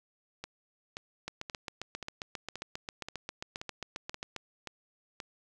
two click trains, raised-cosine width 0.2 ms, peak -20 / -22 dBFS, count 24 / 10, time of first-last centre 1.28-4.363 / 0.44-5.202 s, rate 7.46 / 1.89 Hz, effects none

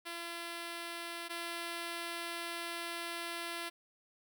5% pulse tone pair in turn, 340 / 340 Hz, F4 / F4, -46 / -46 cents, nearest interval unison, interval 0 cents, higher neither, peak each -29 / -27 dBFS, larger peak second, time 0.05-1.29 / 1.29-3.7 s, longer second, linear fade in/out 20 ms, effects none

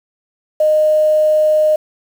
sine tone with quantisation, 615 Hz, D#5, 20 cents flat, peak -9 dBFS, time 0.6-1.76 s, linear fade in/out 5 ms, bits 6, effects none

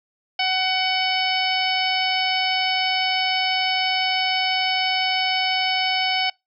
harmonic tone, 749 Hz, F#5, 21 cents sharp, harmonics 1 / 2 / 3 / 4 / 5 / 6 / 7, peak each -24 / -32 / -25 / -24 / -34 / -30 / -29 dBFS, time 0.39-6.3 s, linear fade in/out 5 ms, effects noise-tail reverb RT60 0.2 s tail -25 dB re dry

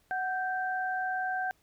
sine tone pair together, 743.1 / 1566 Hz, F#5 / G6, +7 / -2 cents, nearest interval octave + minor second, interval 1291 cents, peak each -31 / -33 dBFS, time 0.11-1.51 s, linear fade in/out 0 ms, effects pink hiss -69 dBFS RMS until 1.62 s

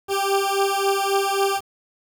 20% pulse beating tone pair, 392 / 395.7 Hz, G4 / G4, 0 / +16 cents, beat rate 3.7 Hz, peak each -17 / -17 dBFS, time 0.08-1.61 s, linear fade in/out 50 ms, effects 7-bit

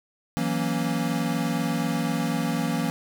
square chord, F# dominant seventh, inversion third, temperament equal, 164.81 / 185 / 233.1 / 277.2 Hz, E3 / F#3 / A#3 / C#4, 0 / 0 / 0 / 0 cents, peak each -29 / -32 / -29 / -31 dBFS, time 0.37-2.9 s, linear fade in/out 0 ms, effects none

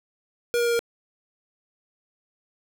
square tone with pitch steps, 477.1 / 474.1 / 471.1 / 468.1 Hz, A#4 / A#4 / A#4 / A#4, +40 / +29 / +18 / +7 cents, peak -21 dBFS, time 0.54-0.792 s, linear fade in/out 0 ms, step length 63 ms, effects none

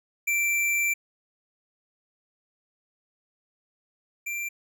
square tone pair in turn, 2346 / 2360 Hz, D7 / D7, -2 / +8 cents, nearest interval unison, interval 10 cents, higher second, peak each -23 / -30 dBFS, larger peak first, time 0.27-0.94 / 4.26-4.49 s, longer first, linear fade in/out 10 ms, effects none

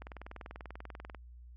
click train, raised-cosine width 0.5 ms, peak -30 dBFS, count 24, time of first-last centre 0.02-1.147 s, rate 20.4 Hz, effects added 60 Hz sine -49 dBFS peak until 1.56 s + MP3 32 kbps

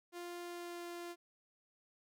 sawtooth tone with pitch glide, 349.2 to 346.4 Hz, F4 to F4, 0 to -14 cents, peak -40 dBFS, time 0.12-1.16 s, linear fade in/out 50 ms, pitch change -14 cents, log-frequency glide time 0.42-0.86 s, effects none

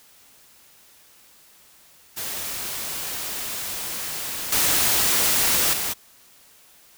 white noise with level steps, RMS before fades -30 / -20 / -26 dBFS, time 2.16-5.94 s, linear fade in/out 20 ms, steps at 4.52 / 5.73 s, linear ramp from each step 5 ms, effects white hiss -53 dBFS RMS until 6.97 s

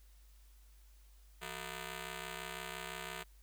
5% pulse ring-modulated tone, 273.9 Hz, C#4, 21 cents flat, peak -28 dBFS, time 1.41-3.24 s, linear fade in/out 20 ms, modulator 104 Hz, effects added 50 Hz sine -58 dBFS peak until 3.42 s + white hiss -70 dBFS RMS until 3.42 s

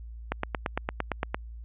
click train, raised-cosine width 0.5 ms, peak -12 dBFS, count 10, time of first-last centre 0.32-1.345 s, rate 8.78 Hz, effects added 57 Hz sine -39 dBFS peak until 1.64 s + resampled to 8000 Hz

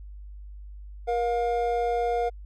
triangle tone pair together, 473.9 / 710 Hz, A#4 / F5, +28 / +28 cents, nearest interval perfect fifth, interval 700 cents, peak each -24 dBFS, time 1.07-2.3 s, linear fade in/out 20 ms, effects added 50 Hz sine -39 dBFS peak until 2.45 s

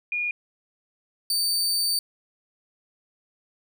sine / sawtooth tone pair in turn, 2435 / 4589 Hz, D#7 / D8, -38 / -41 cents, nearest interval major seventh, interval 1097 cents, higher second, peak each -24 / -19 dBFS, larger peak second, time 0.12-0.31 / 1.3-1.99 s, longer second, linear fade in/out 2 ms, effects none

